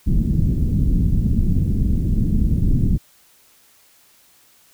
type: low-pass noise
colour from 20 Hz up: pink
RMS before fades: -17 dBFS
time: 0.06-2.98 s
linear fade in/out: 20 ms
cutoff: 240 Hz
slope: 24 dB/octave
effects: white hiss -54 dBFS RMS until 4.73 s